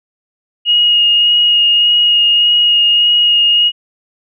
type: tone with vibrato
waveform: sine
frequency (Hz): 2870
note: F7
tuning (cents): +47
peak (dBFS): -7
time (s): 0.65-3.72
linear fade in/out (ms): 50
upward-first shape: sine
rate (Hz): 1.7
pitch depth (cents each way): 12
effects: none